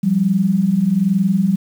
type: tone pair together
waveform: sine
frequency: 174.61 / 195.76 Hz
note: F3 / G3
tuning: 0 / -2 cents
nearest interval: major second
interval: 198 cents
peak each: -18 / -14 dBFS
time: 0.03-1.56 s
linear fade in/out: 10 ms
effects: 7-bit